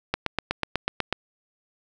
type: click train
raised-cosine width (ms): 0.3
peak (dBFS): -7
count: 9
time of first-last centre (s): 0.14-1.126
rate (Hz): 8.11
effects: none